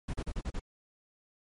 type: noise bursts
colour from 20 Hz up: brown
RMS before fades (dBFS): -34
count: 6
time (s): 0.08-0.597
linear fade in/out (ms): 10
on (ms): 57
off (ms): 35
effects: MP3 48 kbps